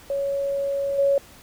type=tone with level steps; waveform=sine; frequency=557 Hz; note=C#5; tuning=8 cents sharp; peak=-22 / -16 dBFS; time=0.1-1.18 s; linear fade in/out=2 ms; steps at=0.98 s; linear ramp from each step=10 ms; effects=pink hiss -48 dBFS RMS until 1.42 s